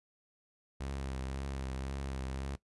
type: tone with vibrato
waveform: sawtooth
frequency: 67 Hz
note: C2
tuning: 42 cents sharp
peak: -33 dBFS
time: 0.8-2.56 s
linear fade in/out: 10 ms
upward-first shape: triangle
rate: 1.9 Hz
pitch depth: 45 cents each way
effects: noise-tail reverb RT60 0.1 s tail -18 dB re dry + resampled to 24000 Hz